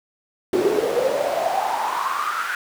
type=noise with high-pass filter sweep; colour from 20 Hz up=brown; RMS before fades=-22 dBFS; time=0.53-2.55 s; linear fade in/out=2 ms; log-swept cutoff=360 to 1500 Hz; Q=8.4; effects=none